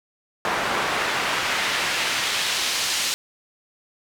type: noise with band-pass filter sweep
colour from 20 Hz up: pink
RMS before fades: -24 dBFS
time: 0.45-3.14 s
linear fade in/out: 0 ms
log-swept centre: 1100 to 4900 Hz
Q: 0.83
effects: none